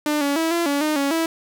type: tone with pitch steps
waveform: sawtooth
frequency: 299.4 / 283.2 / 325.4 / 340.3 / 284.2 / 306.1 / 279.3 / 327.3 Hz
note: D4 / C#4 / E4 / F4 / C#4 / D#4 / C#4 / E4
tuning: +33 / +37 / -22 / -45 / +43 / -28 / +13 / -12 cents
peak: -15 dBFS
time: 0.06-1.26 s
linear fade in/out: 2 ms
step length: 150 ms
effects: none